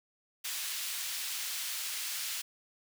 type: high-pass noise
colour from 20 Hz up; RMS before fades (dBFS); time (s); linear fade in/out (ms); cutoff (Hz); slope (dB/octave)
pink; -37; 0.44-2.42; 10; 2600; 12
effects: none